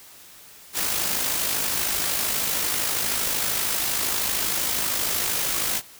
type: noise with amplitude modulation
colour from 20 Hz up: white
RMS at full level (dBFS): -23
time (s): 0.73-5.82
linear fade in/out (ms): 50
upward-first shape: sine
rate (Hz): 52.8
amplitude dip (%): 40
effects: white hiss -47 dBFS RMS until 5.99 s